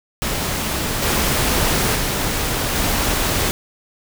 pink noise with level steps, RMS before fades -22 / -18 / -21 / -19 dBFS, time 0.22-3.51 s, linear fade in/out 0 ms, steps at 1.02 / 1.95 / 2.75 s, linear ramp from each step 10 ms, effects none

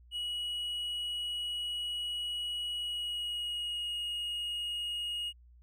triangle tone with pitch glide, 2915 to 2875 Hz, F#7 to F7, -26 to +50 cents, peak -32 dBFS, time 0.11-5.33 s, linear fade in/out 50 ms, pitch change -24 cents, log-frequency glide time 2.75-3.98 s, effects added 60 Hz sine -55 dBFS peak until 5.62 s

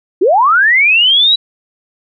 sine linear sweep, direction up, 321.3 to 3951 Hz, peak -6 dBFS, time 0.21-1.36 s, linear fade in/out 10 ms, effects none

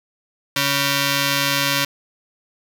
5% pulse ring-modulated tone, 420.6 Hz, G#4, 22 cents sharp, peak -3 dBFS, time 0.56-1.85 s, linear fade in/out 5 ms, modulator 701 Hz, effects 7-bit

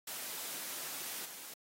white noise with level steps, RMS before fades -42 / -48 dBFS, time 0.07-1.54 s, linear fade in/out 5 ms, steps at 1.25 s, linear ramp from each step 2 ms, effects high-pass 200 Hz 12 dB/octave + AAC 48 kbps

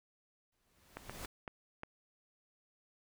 pink noise with exponential growth, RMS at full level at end -44 dBFS, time 0.52-1.26 s, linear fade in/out 5 ms, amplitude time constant 160 ms
clicks, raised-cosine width 0.5 ms, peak -27 dBFS, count 5, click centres 0.97 / 1.096 / 1.248 / 1.478 / 1.834 s
effects none

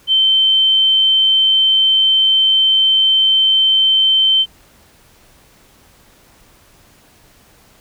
sine tone, 3098 Hz, G7, 21 cents flat, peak -9 dBFS, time 0.07-4.46 s, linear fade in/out 50 ms, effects pink hiss -49 dBFS RMS until 7.8 s

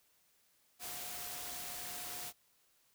sine tone in noise, 716 Hz, F5, 43 cents sharp, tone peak -54 dBFS, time 0.79-2.33 s, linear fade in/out 50 ms, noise white, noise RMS -44 dBFS, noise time 0.79-2.33 s, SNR -13 dB, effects white hiss -72 dBFS RMS until 2.94 s

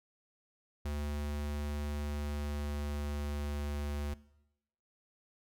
square tone with pitch glide, 73.42 to 72.79 Hz, D2 to D2, 0 to -15 cents, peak -35 dBFS, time 0.85-4.14 s, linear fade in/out 5 ms, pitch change -15 cents, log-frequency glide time 1.9-3.65 s, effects noise-tail reverb RT60 0.9 s tail -20 dB re dry

